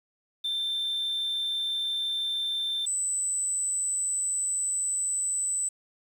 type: tone pair in turn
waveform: sine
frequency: 3567 / 8008 Hz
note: A7 / B8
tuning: +23 / +23 cents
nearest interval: octave + major second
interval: 1400 cents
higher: second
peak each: -25 / -23 dBFS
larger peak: second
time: 0.44-2.86 / 2.86-5.69 s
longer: second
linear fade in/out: 10 ms
effects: tanh soft clip ceiling -25 dBFS + 9-bit